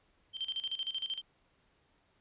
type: tone with tremolo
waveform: sine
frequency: 3136 Hz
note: G7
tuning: in tune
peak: -32 dBFS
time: 0.33-1.22 s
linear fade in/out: 50 ms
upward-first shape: square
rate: 13 Hz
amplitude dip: 80%
effects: pink hiss -71 dBFS RMS until 2.2 s + resampled to 8000 Hz